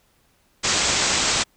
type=low-pass noise; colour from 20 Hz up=white; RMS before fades=-21 dBFS; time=0.63-1.44 s; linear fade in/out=20 ms; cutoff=8000 Hz; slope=96 dB/octave; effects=pink hiss -62 dBFS RMS until 1.56 s